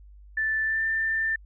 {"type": "tone with pitch glide", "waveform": "sine", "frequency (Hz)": [1760, 1785.6], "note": ["A6", "A6"], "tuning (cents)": [0, 25], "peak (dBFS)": -23, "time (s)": [0.37, 1.36], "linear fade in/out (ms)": 5, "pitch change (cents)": 25, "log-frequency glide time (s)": [0.63, 0.84], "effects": ["added 50 Hz sine -46 dBFS peak until 1.45 s"]}